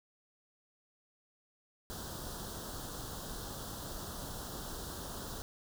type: band-stop noise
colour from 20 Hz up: pink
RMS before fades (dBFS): -43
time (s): 1.9-5.42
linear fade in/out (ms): 0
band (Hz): 1600 to 3200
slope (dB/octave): 48
effects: none